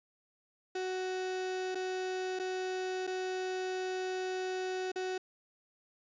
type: tone with dropouts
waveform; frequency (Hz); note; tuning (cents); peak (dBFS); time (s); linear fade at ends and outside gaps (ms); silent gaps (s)
35% pulse; 371.9; F#4; +9; -32; 0.75-5.18; 5; 1.748-1.753 / 2.391-2.396 / 3.069-3.074 / 4.918-4.958
effects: resampled to 16000 Hz